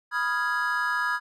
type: chord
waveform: triangle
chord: F half-diminished seventh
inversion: second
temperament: equal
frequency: 987.8 / 1244.5 / 1396.9 / 1661.2 Hz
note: Cb6 / Eb6 / F6 / Ab6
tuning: 0 / 0 / 0 / 0 cents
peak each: -29 / -29 / -30 / -25 dBFS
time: 0.11-1.2 s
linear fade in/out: 50 ms
effects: none